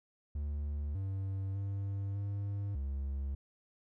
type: tone with pitch steps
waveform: triangle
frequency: 73 / 96.8 / 98.9 / 100.5 / 68.8 Hz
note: D2 / G2 / G2 / G2 / C#2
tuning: -10 / -21 / +16 / +44 / -12 cents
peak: -32 dBFS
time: 0.35-3.35 s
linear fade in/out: 5 ms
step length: 600 ms
effects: none